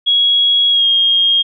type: tone with pitch glide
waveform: sine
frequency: 3322 to 3241 Hz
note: G#7 to G#7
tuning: 0 to -43 cents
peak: -9 dBFS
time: 0.06-1.43 s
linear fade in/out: 20 ms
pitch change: -43 cents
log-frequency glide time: 0.7-0.86 s
effects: none